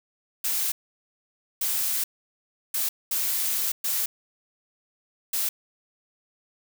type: noise bursts at uneven times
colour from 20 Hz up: blue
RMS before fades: -26 dBFS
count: 6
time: 0.44-0.72 / 1.61-2.04 / 2.74-2.89 / 3.11-3.72 / 3.84-4.06 / 5.33-5.49 s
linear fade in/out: 5 ms
effects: none